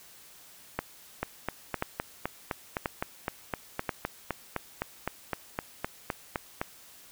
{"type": "two click trains", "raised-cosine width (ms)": 0.5, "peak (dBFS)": [-14, -13], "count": [22, 4], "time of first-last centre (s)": [[1.23, 6.615], [0.79, 3.892]], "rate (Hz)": [3.9, 0.967], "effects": ["white hiss -53 dBFS RMS until 7.11 s"]}